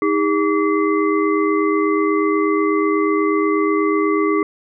sine tone cluster, 316.5 / 404.7 / 1149 / 2054 Hz, D#4 / G#4 / D6 / C7, +30 / -45 / -38 / -33 cents, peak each -18 / -18 / -21 / -27 dBFS, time 0.02-4.43 s, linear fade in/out 2 ms, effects none

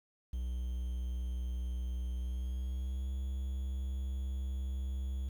triangle tone with pitch glide, 61.74 to 65.79 Hz, B1 to C2, 0 to +10 cents, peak -32 dBFS, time 0.33-5.29 s, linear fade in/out 5 ms, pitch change +110 cents, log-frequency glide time 2.17-3.11 s, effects 10-bit

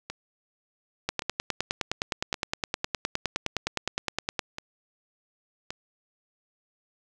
two click trains, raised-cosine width 0.2 ms, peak -17 / -9 dBFS, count 6 / 33, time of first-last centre 0.1-5.705 / 1.09-4.392 s, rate 0.892 / 9.69 Hz, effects none

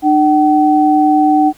sine tone pair together, 301.6 / 760 Hz, D4 / F#5, +46 / +46 cents, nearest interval octave + major third, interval 1600 cents, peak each -10 dBFS, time 0.02-1.53 s, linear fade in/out 50 ms, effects pink hiss -46 dBFS RMS until 1.57 s

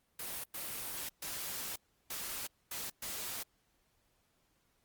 white noise bursts at uneven times, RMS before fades -41 dBFS, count 6, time 0.19-0.44 / 0.54-1.09 / 1.22-1.76 / 2.1-2.47 / 2.71-2.9 / 3.02-3.43 s, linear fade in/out 5 ms, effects pink hiss -75 dBFS RMS until 4.84 s + Opus 32 kbps

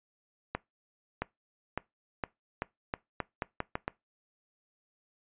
accelerating click train, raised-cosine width 0.5 ms, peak -16 dBFS, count 11, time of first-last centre 0.55-3.88 s, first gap 670 ms, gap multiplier 0.83, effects noise-tail reverb RT60 0.2 s tail -22 dB re dry + resampled to 8000 Hz

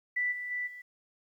sine tone with level steps, 1975.5 Hz, B6, in tune, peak -27 / -35 / -31 / -43 dBFS, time 0.16-0.82 s, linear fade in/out 10 ms, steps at 0.31 / 0.5 / 0.66 s, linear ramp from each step 20 ms, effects 11-bit

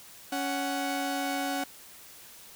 sawtooth tone pair together, 278.5 / 743.5 Hz, C#4 / F#5, +8 / +8 cents, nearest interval octave + perfect fourth, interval 1700 cents, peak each -28 dBFS, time 0.32-1.64 s, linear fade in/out 5 ms, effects white hiss -50 dBFS RMS until 2.55 s

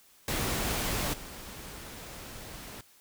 pink noise with level steps, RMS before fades -31 / -44 dBFS, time 0.28-2.81 s, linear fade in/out 2 ms, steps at 1.13 s, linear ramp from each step 10 ms, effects white hiss -60 dBFS RMS until 3 s

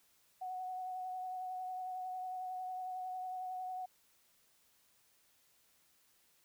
sine tone with vibrato, 740 Hz, F#5, in tune, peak -39 dBFS, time 0.41-3.86 s, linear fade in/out 10 ms, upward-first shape sine, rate 11 Hz, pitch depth 17 cents each way, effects white hiss -71 dBFS RMS until 6.44 s

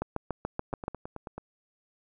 two click trains, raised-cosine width 1 ms, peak -24 / -16 dBFS, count 7 / 7, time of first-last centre 0.73-1.38 / 0.02-0.881 s, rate 9.23 / 6.97 Hz, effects none

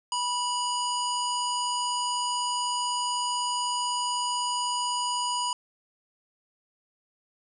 harmonic tone, 978 Hz, B5, 17 cents flat, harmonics 1 / 3 / 5 / 7 / 9, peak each -28 / -33 / -35 / -36 / -38 dBFS, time 0.12-5.53 s, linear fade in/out 2 ms, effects none

